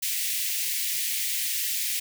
white high-pass noise, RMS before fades -28 dBFS, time 0.02-2 s, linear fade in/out 10 ms, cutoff 1900 Hz, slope 48 dB/octave, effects none

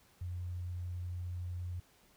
sine tone, 88.9 Hz, F2, 31 cents sharp, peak -37 dBFS, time 0.21-1.8 s, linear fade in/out 5 ms, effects pink hiss -66 dBFS RMS until 2.16 s

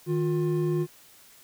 triangle tone pair together, 155.56 / 354.9 Hz, D#3 / F4, 0 / +28 cents, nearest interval octave + major second, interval 1428 cents, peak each -24 dBFS, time 0.06-0.87 s, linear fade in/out 50 ms, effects white hiss -54 dBFS RMS until 1.43 s

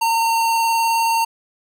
square tone with vibrato, 913 Hz, A#5, 36 cents flat, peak -16 dBFS, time 0.01-1.25 s, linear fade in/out 10 ms, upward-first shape square, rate 19 Hz, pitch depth 9 cents each way, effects none

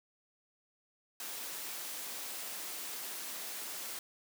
white high-pass noise, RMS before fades -42 dBFS, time 1.2-3.99 s, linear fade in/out 2 ms, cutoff 240 Hz, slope 12 dB/octave, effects none

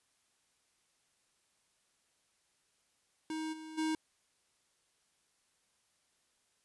square tone with level steps, 315 Hz, D#4, 21 cents sharp, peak -37 / -46 / -32 dBFS, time 3.3-3.95 s, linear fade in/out 2 ms, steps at 3.52 / 3.77 s, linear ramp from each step 20 ms, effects white hiss -75 dBFS RMS until 6.64 s + resampled to 24000 Hz

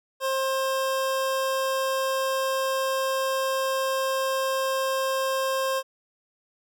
25% pulse tone, 531 Hz, C5, 25 cents sharp, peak -20 dBFS, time 0.2-5.83 s, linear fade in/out 50 ms, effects none

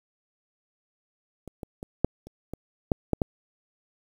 clicks, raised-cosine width 2 ms, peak -26 / -22 / -23 / -6 / -30 / -21 / -8 / -9 / -10 dBFS, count 9, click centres 1.477 / 1.632 / 1.829 / 2.046 / 2.27 / 2.536 / 2.918 / 3.133 / 3.218 s, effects 8-bit

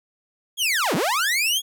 sawtooth linear two-way sweep, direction down then up, 3395 to 138.59 to 3395 Hz, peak -16 dBFS, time 0.57-1.62 s, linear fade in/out 50 ms, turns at 0.95 s, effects none

